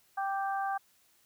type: harmonic tone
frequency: 392 Hz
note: G4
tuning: in tune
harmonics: 2 / 3 / 4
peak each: -31 / -38 / -39 dBFS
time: 0.17-0.78 s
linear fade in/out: 10 ms
effects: white hiss -67 dBFS RMS until 1.25 s